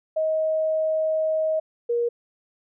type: tone pair in turn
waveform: sine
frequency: 631 / 473.7 Hz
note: D#5 / A#4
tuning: +24 / +28 cents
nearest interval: perfect fourth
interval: 496 cents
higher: first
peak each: -20 dBFS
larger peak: neither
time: 0.16-1.6 / 1.89-2.09 s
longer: first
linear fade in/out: 10 ms
effects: none